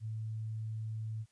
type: tone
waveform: sine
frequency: 110 Hz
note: A2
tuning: in tune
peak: -36 dBFS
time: 0-1.26 s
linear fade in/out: 50 ms
effects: white hiss -73 dBFS RMS until 1.31 s + resampled to 22050 Hz